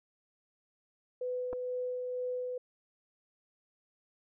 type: tone with tremolo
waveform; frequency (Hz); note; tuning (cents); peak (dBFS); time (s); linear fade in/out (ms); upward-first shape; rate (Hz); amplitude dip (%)
sine; 499.9; B4; +21; -32; 1.21-2.58; 5; sine; 2.1; 25
type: clicks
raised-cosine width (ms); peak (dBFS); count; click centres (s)
1; -29; 2; 1.529 / 1.532
effects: none